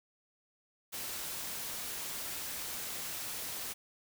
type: noise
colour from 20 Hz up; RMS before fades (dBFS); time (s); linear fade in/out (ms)
white; -40; 0.92-3.74; 20
effects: none

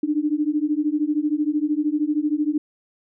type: beating tone pair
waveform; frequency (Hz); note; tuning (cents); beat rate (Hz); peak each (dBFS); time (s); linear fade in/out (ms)
sine; 293.7 / 306.7; D4 / D#4; 0 / -25; 13; -22; 0.03-2.58; 5
effects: none

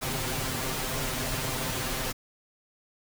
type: noise with comb filter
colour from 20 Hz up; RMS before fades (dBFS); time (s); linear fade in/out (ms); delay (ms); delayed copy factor
pink; -31; 0.01-2.13; 20; 7.7; +0.85
effects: none

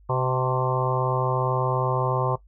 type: harmonic tone with a mistuned harmonic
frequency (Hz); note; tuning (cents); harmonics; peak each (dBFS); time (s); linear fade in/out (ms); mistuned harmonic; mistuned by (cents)
128.1; C3; -36; 1 / 3 / 4 / 5 / 6 / 7 / 8 / 9; -25 / -30 / -30 / -32 / -34 / -29 / -29 / -35; 0.09-2.36; 10; 8; +42
effects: noise-tail reverb RT60 0.1 s tail -17 dB re dry + added 50 Hz sine -50 dBFS peak until 2.47 s

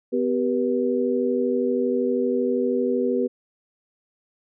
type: tone cluster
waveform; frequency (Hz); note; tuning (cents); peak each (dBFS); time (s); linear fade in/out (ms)
sine; 250.7 / 390.1 / 482.8; B3 / G4 / B4; +26 / -8 / -39; -24; 0.12-3.28; 20
effects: none

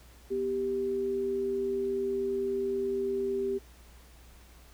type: tone pair together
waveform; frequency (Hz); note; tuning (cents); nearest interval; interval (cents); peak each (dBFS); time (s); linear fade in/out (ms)
sine; 246.9 / 392; B3 / G4; 0 / 0; minor sixth; 800; -38 / -28; 0.3-3.59; 20
effects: added 60 Hz sine -53 dBFS peak until 4.73 s + pink hiss -58 dBFS RMS until 4.73 s

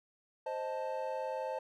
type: chord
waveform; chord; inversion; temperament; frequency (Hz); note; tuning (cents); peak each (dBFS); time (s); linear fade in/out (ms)
triangle; A diminished; first; equal; 523.3 / 622.3 / 880; C5 / Eb5 / A5; 0 / 0 / 0; -36 / -39 / -38; 0.46-1.59; 5
effects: none

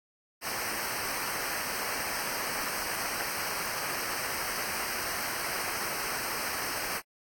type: noise with comb filter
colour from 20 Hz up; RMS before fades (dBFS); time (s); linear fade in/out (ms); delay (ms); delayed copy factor
pink; -34; 0.41-7.02; 50; 0.28; -0.9
effects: AAC 64 kbps

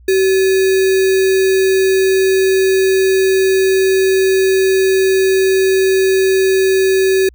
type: tone with sample-and-hold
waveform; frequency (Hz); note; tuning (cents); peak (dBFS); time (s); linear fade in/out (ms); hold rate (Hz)
sine; 380.6; F#4; +49; -9; 0.08-7.29; 5; 2100
effects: added 60 Hz sine -40 dBFS peak until 7.34 s

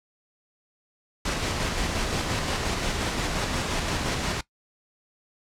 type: noise with tremolo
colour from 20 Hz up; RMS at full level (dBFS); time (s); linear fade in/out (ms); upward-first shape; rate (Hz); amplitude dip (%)
pink; -26; 1.25-4.41; 5; square; 5.7; 25
effects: noise-tail reverb RT60 0.1 s tail -19 dB re dry + low-pass 7000 Hz 12 dB/octave

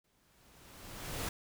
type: noise with exponential growth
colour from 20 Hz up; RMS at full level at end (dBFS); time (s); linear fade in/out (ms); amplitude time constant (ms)
pink; -36; 0.04-1.29; 5; 270
effects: none

